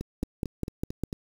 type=two click trains; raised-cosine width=3 ms; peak=-15 / -21 dBFS; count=5 / 6; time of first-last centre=0.23-1.036 / 0.01-1.129 s; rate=4.96 / 4.47 Hz; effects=7-bit